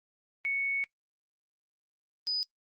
sine tone pair in turn, 2217 / 4977 Hz, C#7 / D#8, 0 / 0 cents, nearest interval octave + major second, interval 1400 cents, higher second, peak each -28 dBFS, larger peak neither, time 0.45-0.84 / 2.27-2.43 s, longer first, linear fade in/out 0 ms, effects noise-tail reverb RT60 0.1 s tail -25 dB re dry + Opus 32 kbps

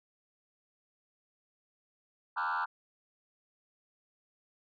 sine tone with frequency modulation, 1174.7 Hz, D6, in tune, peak -28 dBFS, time 2.36-2.66 s, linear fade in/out 20 ms, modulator 83.9 Hz, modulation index 3.9, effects tanh soft clip ceiling -28 dBFS

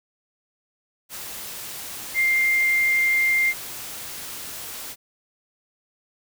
sine tone in noise, 2104 Hz, C7, 9 cents sharp, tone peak -17 dBFS, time 2.14-3.54 s, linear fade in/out 50 ms, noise white, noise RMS -35 dBFS, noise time 1.09-4.96 s, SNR +15 dB, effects none

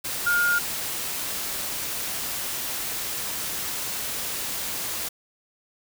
sine tone in noise, 1420 Hz, F6, 28 cents sharp, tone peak -19 dBFS, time 0.26-0.59 s, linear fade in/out 10 ms, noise white, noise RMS -30 dBFS, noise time 0.04-5.09 s, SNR +8 dB, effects none

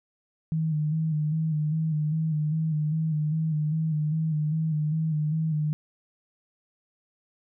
sine tone with vibrato, 155.56 Hz, D#3, in tune, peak -23 dBFS, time 0.52-5.73 s, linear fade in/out 0 ms, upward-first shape square, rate 2.5 Hz, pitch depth 43 cents each way, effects none

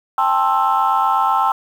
sine chord, A minor seventh, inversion third, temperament just, 792 / 880 / 1056 / 1320 Hz, G5 / A5 / C6 / E6, +18 / 0 / +16 / +2 cents, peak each -18 dBFS, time 0.18-1.52 s, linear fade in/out 2 ms, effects tanh soft clip ceiling -6 dBFS + 7-bit

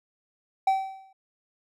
triangle tone with exponential decay, 770 Hz, G5, 31 cents flat, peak -15 dBFS, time 0.67-1.13 s, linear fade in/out 5 ms, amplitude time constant 100 ms, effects none

